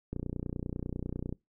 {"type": "click train", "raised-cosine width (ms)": 3, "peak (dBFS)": -22, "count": 37, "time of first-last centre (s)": [0.13, 1.326], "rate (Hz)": 30.1, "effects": ["noise-tail reverb RT60 0.2 s tail -24 dB re dry"]}